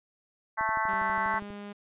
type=harmonic tone; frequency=220 Hz; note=A3; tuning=in tune; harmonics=3 / 4 / 5 / 6 / 7 / 8 / 9; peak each=-39 / -30 / -31 / -38 / -33 / -40 / -36 dBFS; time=0.57-1.4 s; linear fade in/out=20 ms
type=click train; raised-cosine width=3 ms; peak=-32 dBFS; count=12; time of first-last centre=0.61-1.504 s; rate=12.3 Hz
type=tone with pitch glide; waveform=sawtooth; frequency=196 to 204.1 Hz; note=G3 to G#3; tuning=0 to -30 cents; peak=-35 dBFS; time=0.88-1.73 s; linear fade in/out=10 ms; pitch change=+70 cents; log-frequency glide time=1.21-1.43 s
effects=resampled to 8000 Hz